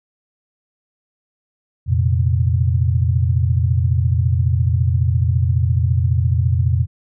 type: chord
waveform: sine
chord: F suspended fourth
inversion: none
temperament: just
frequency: 87.31 / 116.41 / 130.96 Hz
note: F2 / Bb2 / C3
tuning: 0 / -2 / +2 cents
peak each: -16 / -18 / -20 dBFS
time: 1.86-6.87 s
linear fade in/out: 50 ms
effects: none